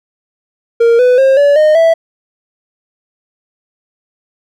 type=tone with pitch steps; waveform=triangle; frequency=465.3 / 498.7 / 534.5 / 572.9 / 614 / 658 Hz; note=A#4 / B4 / C5 / D5 / D#5 / E5; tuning=-3 / +17 / +37 / -43 / -23 / -3 cents; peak=-3 dBFS; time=0.8-1.94 s; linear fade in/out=10 ms; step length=190 ms; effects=none